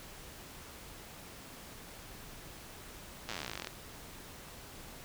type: slowing click train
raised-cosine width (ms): 0.2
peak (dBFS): -21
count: 26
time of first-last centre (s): 3.29-3.672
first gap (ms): 8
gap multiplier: 1.05
effects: pink hiss -50 dBFS RMS until 5.04 s